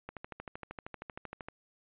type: click train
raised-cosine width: 0.5 ms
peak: -26 dBFS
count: 19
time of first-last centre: 0.09-1.485 s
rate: 12.9 Hz
effects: resampled to 8000 Hz